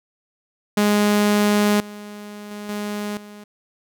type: tone with level steps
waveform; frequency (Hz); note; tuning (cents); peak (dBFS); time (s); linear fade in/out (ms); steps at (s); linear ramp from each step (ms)
sawtooth; 207.4; G#3; -2; -11 / -30 / -27 / -21 / -34; 0.77-3.44; 5; 1.8 / 2.51 / 2.69 / 3.17; 2
effects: none